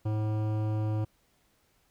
sine tone with hard clipping, 107.6 Hz, A2, 38 cents flat, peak -29 dBFS, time 0.05-1.05 s, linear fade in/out 10 ms, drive 15 dB, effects pink hiss -69 dBFS RMS until 1.9 s

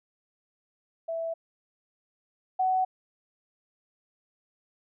sine tone pair in turn, 659.3 / 748.4 Hz, E5 / F#5, 0 / +20 cents, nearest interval major second, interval 220 cents, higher second, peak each -29 / -22 dBFS, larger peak second, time 1.08-1.34 / 2.59-2.85 s, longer neither, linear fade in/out 10 ms, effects none

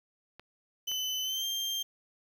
clicks, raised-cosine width 0.3 ms, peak -31 dBFS, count 2, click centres 0.396 / 0.916 s
35% pulse tone with pitch glide, 3024 to 3178 Hz, F#7 to G7, +37 to +23 cents, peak -29 dBFS, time 0.87-1.83 s, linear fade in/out 10 ms, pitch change +86 cents, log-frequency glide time 1.23-1.45 s
effects 9-bit

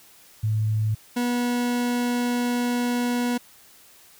sine / 40% pulse tone pair in turn, 108.3 / 243.1 Hz, A2 / B3, -27 / -27 cents, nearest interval octave + major second, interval 1400 cents, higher second, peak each -20 / -21 dBFS, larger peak first, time 0.43-0.95 / 1.16-3.38 s, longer second, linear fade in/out 10 ms, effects white hiss -52 dBFS RMS until 4.19 s

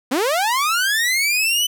sawtooth linear sweep, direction up, 232.1 to 3028 Hz, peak -13 dBFS, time 0.11-1.67 s, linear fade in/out 10 ms, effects none

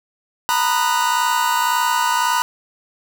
45% pulse chord, B major seventh, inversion third, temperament just, 926 / 987.8 / 1234.7 / 1481.6 Hz, A#5 / B5 / D#6 / F#6, -12 / 0 / -14 / +2 cents, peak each -21 / -19 / -25 / -24 dBFS, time 0.49-2.42 s, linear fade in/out 0 ms, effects none

